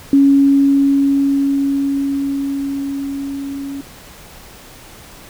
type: tone with level ramp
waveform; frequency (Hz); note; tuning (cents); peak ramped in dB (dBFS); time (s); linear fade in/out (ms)
sine; 277.5; C#4; +2; -6 to -23; 0.13-3.81; 2
effects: pink hiss -39 dBFS RMS until 5.29 s